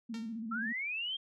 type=tone with vibrato; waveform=sine; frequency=224.9 Hz; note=A3; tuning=38 cents sharp; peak=-37 dBFS; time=0.09-0.73 s; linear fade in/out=10 ms; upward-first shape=square; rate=15 Hz; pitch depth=63 cents each way
type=tone with exponential decay; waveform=5% pulse; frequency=457.4 Hz; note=A#4; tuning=33 cents flat; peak=-33 dBFS; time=0.14-0.41 s; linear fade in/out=2 ms; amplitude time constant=57 ms
type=linear sweep; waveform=sine; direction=up; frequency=1298 to 3229 Hz; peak=-34 dBFS; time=0.51-1.17 s; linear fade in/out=10 ms
effects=resampled to 24000 Hz